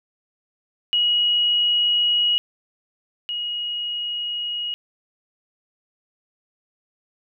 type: tone pair in turn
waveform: sine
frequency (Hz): 2903 / 2892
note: F#7 / F#7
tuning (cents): -34 / -40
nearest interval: unison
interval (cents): 6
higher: first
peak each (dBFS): -16 / -24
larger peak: first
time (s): 0.93-2.38 / 3.29-4.74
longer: neither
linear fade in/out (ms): 0
effects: none